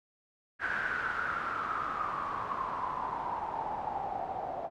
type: noise with low-pass filter sweep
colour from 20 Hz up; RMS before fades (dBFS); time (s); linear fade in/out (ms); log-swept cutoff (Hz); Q
white; -35; 0.59-4.7; 50; 1600 to 710; 8.8
effects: none